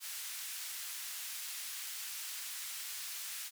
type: band-pass noise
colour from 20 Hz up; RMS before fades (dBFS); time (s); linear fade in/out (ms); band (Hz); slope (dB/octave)
white; -43; 0-3.51; 50; 1600 to 15000; 12
effects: none